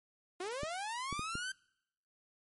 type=linear sweep; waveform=sawtooth; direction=up; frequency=344.4 to 1568 Hz; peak=-34 dBFS; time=0.4-1.52 s; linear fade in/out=5 ms
type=clicks; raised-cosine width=3 ms; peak=-28 dBFS; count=4; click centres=0.633 / 1.127 / 1.194 / 1.354 s
effects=noise-tail reverb RT60 0.8 s tail -26 dB re dry + MP3 48 kbps